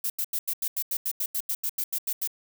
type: noise bursts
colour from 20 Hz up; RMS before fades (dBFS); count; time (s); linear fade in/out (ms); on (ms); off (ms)
violet; -28; 16; 0.04-2.275; 5; 60; 85
effects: none